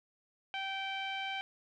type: tone with low-pass filter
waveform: sawtooth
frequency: 777 Hz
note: G5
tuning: 16 cents flat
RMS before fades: -38 dBFS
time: 0.54-1.41 s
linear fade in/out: 0 ms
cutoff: 2800 Hz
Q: 5.8
effects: none

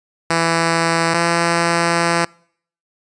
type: tone pair in turn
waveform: 5% pulse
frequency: 166.1 / 169.49 Hz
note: E3 / E3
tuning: +13 / +48 cents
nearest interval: unison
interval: 35 cents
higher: second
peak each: -3 dBFS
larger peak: neither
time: 0.3-1.14 / 1.14-2.25 s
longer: second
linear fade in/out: 5 ms
effects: noise-tail reverb RT60 0.6 s tail -26 dB re dry + resampled to 22050 Hz

